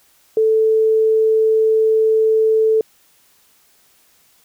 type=tone; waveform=sine; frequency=440 Hz; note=A4; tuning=in tune; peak=-11 dBFS; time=0.37-2.81 s; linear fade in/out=2 ms; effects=white hiss -55 dBFS RMS until 4.44 s